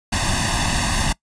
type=noise with comb filter; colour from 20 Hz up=pink; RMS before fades=-20 dBFS; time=0.12-1.13 s; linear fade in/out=10 ms; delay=1.1 ms; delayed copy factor=+0.95; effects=noise-tail reverb RT60 0.1 s tail -22 dB re dry + resampled to 22050 Hz